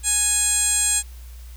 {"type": "tone with band-pass filter", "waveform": "15% pulse", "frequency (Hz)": 830, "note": "G#5", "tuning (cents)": -1, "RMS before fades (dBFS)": -20, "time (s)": [0.03, 1.03], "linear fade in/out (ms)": 50, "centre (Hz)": 7800, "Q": 3.8, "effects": ["added 60 Hz sine -36 dBFS peak until 1.56 s", "white hiss -51 dBFS RMS until 1.56 s"]}